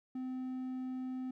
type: tone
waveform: triangle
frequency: 257 Hz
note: C4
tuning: 31 cents flat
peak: -35 dBFS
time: 0.15-1.31 s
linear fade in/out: 5 ms
effects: none